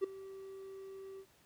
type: tone with ADSR envelope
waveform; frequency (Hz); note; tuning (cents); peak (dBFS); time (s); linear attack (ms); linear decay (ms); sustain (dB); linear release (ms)
triangle; 386.7; G4; -24; -25; 0.01-1.26; 30; 6; -19; 70
effects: pink hiss -67 dBFS RMS until 1.45 s + high-pass 60 Hz 12 dB/octave